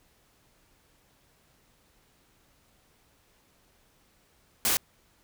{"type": "noise", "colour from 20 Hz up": "white", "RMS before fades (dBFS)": -25, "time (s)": [4.65, 4.77], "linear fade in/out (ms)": 0, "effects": ["pink hiss -65 dBFS RMS until 5.23 s"]}